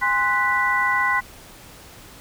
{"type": "tone cluster", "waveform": "sine", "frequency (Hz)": [815, 1042, 1485, 1969], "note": ["G#5", "C6", "F#6", "B6"], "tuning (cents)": [-33, -7, 6, -6], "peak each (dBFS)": [-28, -22, -24, -21], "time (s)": [0.01, 1.21], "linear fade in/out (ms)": 20, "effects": ["pink hiss -44 dBFS RMS until 2.2 s"]}